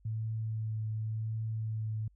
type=tone with vibrato; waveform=sine; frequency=110 Hz; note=A2; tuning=in tune; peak=-32 dBFS; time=0.05-2.08 s; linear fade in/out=5 ms; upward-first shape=triangle; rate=0.91 Hz; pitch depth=18 cents each way; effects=added 50 Hz sine -61 dBFS peak until 2.15 s